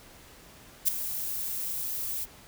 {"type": "noise with ADSR envelope", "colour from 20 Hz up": "violet", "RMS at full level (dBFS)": -20, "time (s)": [0.85, 2.26], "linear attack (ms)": 32, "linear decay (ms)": 4, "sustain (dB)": -13, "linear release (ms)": 27, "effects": ["pink hiss -52 dBFS RMS until 2.47 s"]}